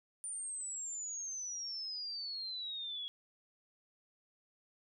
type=exponential sweep; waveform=sine; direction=down; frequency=9240 to 3322 Hz; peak=-39 dBFS; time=0.24-3.08 s; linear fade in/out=0 ms; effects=none